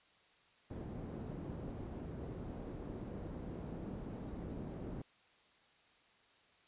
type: low-pass noise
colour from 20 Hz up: white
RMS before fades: -45 dBFS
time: 0.7-5.02 s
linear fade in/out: 5 ms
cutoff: 300 Hz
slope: 12 dB/octave
effects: white hiss -68 dBFS RMS until 6.67 s + resampled to 8000 Hz